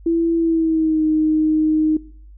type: tone with pitch glide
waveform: sine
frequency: 333.1 to 310.8 Hz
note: E4 to D#4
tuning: +18 to -2 cents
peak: -14 dBFS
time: 0.06-1.97 s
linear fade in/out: 5 ms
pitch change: -120 cents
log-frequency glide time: 0.36-1.04 s
effects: noise-tail reverb RT60 0.6 s tail -22 dB re dry + added 50 Hz sine -39 dBFS peak until 2.37 s